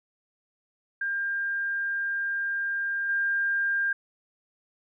sine tone with level steps, 1600 Hz, G6, 35 cents sharp, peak -26 / -23 dBFS, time 1.01-3.93 s, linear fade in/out 5 ms, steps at 3.09 s, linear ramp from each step 2 ms, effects none

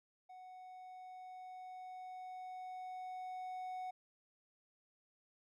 triangle tone with level ramp, 740 Hz, F#5, in tune, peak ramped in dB -50 to -39 dBFS, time 0.29-3.91 s, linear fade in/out 10 ms, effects none

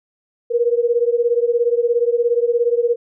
sine beating tone pair, 469 / 486 Hz, A#4 / B4, +11 / -28 cents, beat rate 17 Hz, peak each -16 / -18 dBFS, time 0.5-2.96 s, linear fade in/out 20 ms, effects none

